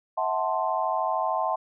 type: chord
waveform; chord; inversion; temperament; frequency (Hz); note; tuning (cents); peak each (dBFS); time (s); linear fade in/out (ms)
sine; F# half-diminished seventh; third; equal with one note detuned; 646.8 / 740 / 880 / 1046.5; E5 / F#5 / A5 / C6; -33 / 0 / 0 / 0; -29; 0.17-1.56; 10
effects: none